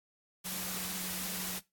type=tone in noise; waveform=sine; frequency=183.7 Hz; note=F#3; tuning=12 cents flat; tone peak=-44 dBFS; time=0.44-1.6 s; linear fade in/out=20 ms; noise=white; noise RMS=-38 dBFS; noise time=0.44-1.6 s; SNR=-9 dB; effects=noise-tail reverb RT60 0.2 s tail -19 dB re dry + AAC 64 kbps